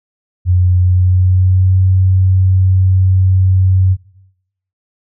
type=tone with pitch glide; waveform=sine; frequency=90.3 to 93.7 Hz; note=F#2 to F#2; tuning=-42 to +22 cents; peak=-7 dBFS; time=0.45-3.97 s; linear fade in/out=50 ms; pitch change=+64 cents; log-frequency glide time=0.74-1.77 s; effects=noise-tail reverb RT60 0.8 s tail -19 dB re dry